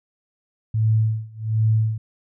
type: tone with tremolo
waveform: sine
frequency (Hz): 110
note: A2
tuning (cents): 0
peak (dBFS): -14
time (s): 0.74-1.98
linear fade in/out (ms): 5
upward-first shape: sine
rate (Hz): 1.3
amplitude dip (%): 95
effects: none